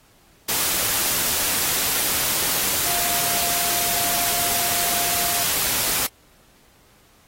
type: tone in noise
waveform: sine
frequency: 698.5 Hz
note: F5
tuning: in tune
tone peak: -31 dBFS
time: 2.86-5.44 s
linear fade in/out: 10 ms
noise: white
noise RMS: -22 dBFS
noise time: 0.48-6.07 s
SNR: -12 dB
effects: pink hiss -56 dBFS RMS until 7.27 s + AAC 48 kbps

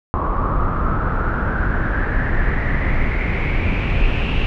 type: noise with low-pass filter sweep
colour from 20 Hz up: brown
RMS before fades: -18 dBFS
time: 0.14-4.46 s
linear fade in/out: 0 ms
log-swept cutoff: 1100 to 2800 Hz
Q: 7.1
effects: none

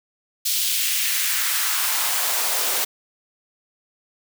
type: noise with high-pass filter sweep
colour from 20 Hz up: white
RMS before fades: -22 dBFS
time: 0.45-2.85 s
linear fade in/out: 10 ms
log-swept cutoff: 3700 to 430 Hz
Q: 1.4
effects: none

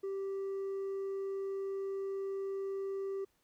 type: tone with hard clipping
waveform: triangle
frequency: 390.3 Hz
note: G4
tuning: 8 cents flat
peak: -34 dBFS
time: 0.03-3.25 s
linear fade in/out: 10 ms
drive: 1 dB
effects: pink hiss -75 dBFS RMS until 3.43 s

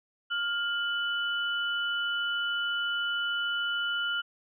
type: tone pair together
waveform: sine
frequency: 1406.4 / 2980 Hz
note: F6 / F#7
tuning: +12 / +12 cents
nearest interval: octave + minor second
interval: 1300 cents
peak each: -29 / -32 dBFS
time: 0.3-4.22 s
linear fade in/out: 20 ms
effects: none

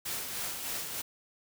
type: noise with tremolo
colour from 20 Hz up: white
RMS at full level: -35 dBFS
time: 0.05-1.02 s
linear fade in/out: 10 ms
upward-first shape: sine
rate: 3.3 Hz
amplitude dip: 40%
effects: none

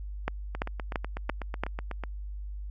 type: two click trains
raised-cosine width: 0.5 ms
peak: -13 / -20 dBFS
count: 5 / 13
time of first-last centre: 0.28-1.636 / 0.55-2.037 s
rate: 2.95 / 8.07 Hz
effects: added 50 Hz sine -35 dBFS peak until 2.7 s

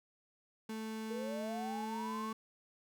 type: tone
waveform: 35% pulse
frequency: 220 Hz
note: A3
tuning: in tune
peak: -38 dBFS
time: 0.69-2.33 s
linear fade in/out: 5 ms
type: linear sweep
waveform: sine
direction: up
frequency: 452.2 to 1123 Hz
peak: -40 dBFS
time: 1.1-2.33 s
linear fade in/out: 10 ms
effects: none

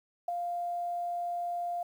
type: tone with ADSR envelope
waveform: sine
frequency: 698.5 Hz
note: F5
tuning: in tune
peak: -26 dBFS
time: 0.28-1.83 s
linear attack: 5 ms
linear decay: 11 ms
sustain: -5 dB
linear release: 4 ms
effects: 10-bit

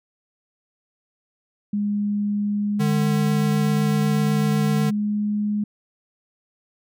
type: tone with pitch glide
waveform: sine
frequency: 205.7 to 208.5 Hz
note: G#3 to G#3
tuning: -16 to +7 cents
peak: -20 dBFS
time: 1.73-5.64 s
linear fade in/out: 5 ms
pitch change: +23 cents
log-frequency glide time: 2.38-4.28 s
type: tone with vibrato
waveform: square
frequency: 150 Hz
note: D3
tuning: 37 cents sharp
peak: -21 dBFS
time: 2.79-4.91 s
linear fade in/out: 20 ms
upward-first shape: triangle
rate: 8 Hz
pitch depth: 9 cents each way
effects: none

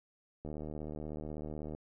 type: click train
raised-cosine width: 2 ms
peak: -29 dBFS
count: 100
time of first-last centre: 0.45-1.749 s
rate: 76.2 Hz
effects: none

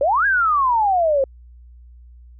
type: exponential two-way sweep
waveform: sine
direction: up then down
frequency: 523.3 to 1661.2 to 523.3 Hz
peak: -14 dBFS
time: 0.01-1.24 s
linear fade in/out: 2 ms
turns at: 0.26 s
effects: added 60 Hz sine -41 dBFS peak until 2.39 s

